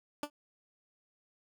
15% pulse tone with exponential decay, 293.7 Hz, D4, in tune, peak -24 dBFS, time 0.23-0.3 s, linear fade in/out 2 ms, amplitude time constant 15 ms, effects none

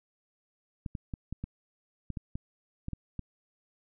clicks, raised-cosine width 5 ms, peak -23 dBFS, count 11, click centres 0.862 / 0.952 / 1.138 / 1.326 / 1.44 / 2.103 / 2.172 / 2.355 / 2.884 / 2.933 / 3.193 s, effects none

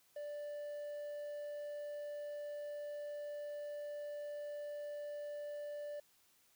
triangle tone with quantisation, 587.3 Hz, D5, in tune, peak -40 dBFS, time 0.16-6 s, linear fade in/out 5 ms, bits 11, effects white hiss -71 dBFS RMS until 6.55 s

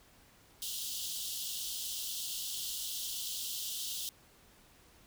pink high-pass noise, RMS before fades -39 dBFS, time 0.62-4.09 s, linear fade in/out 0 ms, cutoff 2900 Hz, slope 96 dB/octave, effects pink hiss -62 dBFS RMS until 5.06 s

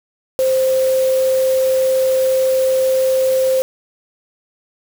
sine tone in noise, 523.3 Hz, C5, in tune, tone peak -12 dBFS, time 0.39-3.62 s, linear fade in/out 0 ms, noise white, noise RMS -30 dBFS, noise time 0.39-3.62 s, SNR +15 dB, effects none

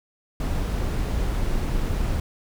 brown noise, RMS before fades -24 dBFS, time 0.4-2.2 s, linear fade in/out 2 ms, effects none

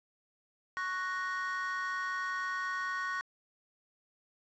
triangle chord, F# major, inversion second, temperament equal, 1108.7 / 1480 / 1864.7 Hz, C#6 / F#6 / A#6, 0 / 0 / 0 cents, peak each -35 / -36 / -36 dBFS, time 0.77-3.21 s, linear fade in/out 0 ms, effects resampled to 16000 Hz + 9-bit

